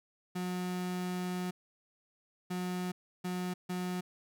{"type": "tone bursts at uneven times", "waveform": "35% pulse", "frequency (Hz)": 180.9, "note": "F#3", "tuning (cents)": -39, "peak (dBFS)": -32, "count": 4, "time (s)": [[0.35, 1.51], [2.5, 2.92], [3.24, 3.54], [3.69, 4.01]], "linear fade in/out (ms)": 10, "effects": []}